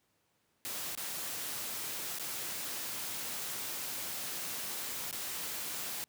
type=noise with dropouts; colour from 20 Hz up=white; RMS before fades=-39 dBFS; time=0.65-6.04 s; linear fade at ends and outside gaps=0 ms; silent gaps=0.951-0.975 / 2.186-2.196 / 5.111-5.127 s; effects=pink hiss -75 dBFS RMS until 6.08 s + high-pass 100 Hz 12 dB/octave

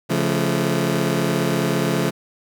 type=chord; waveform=20% pulse; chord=Db augmented; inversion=none; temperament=just; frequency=138.59 / 173.24 / 216.5 Hz; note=Db3 / F3 / A3; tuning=0 / -14 / -28 cents; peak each=-18 / -17 / -19 dBFS; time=0.09-2.11 s; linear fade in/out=20 ms; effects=none

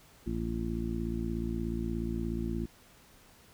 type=harmonic tone; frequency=56.8 Hz; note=A#1; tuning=44 cents flat; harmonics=1 / 2 / 3 / 4 / 5 / 6; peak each=-36 / -40 / -39 / -36 / -44 / -38 dBFS; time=0.26-2.66 s; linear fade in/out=10 ms; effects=pink hiss -59 dBFS RMS until 3.53 s

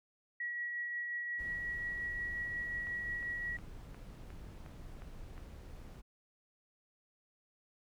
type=tone with tremolo; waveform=sine; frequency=1920 Hz; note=B6; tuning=49 cents flat; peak=-35 dBFS; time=0.4-3.57 s; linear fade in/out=5 ms; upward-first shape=triangle; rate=5.6 Hz; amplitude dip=30%
type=noise; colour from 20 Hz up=brown; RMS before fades=-49 dBFS; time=1.38-6.02 s; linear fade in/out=20 ms
type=click train; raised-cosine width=0.5 ms; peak=-38 dBFS; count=8; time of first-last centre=2.87-5.379 s; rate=2.79 Hz
effects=none

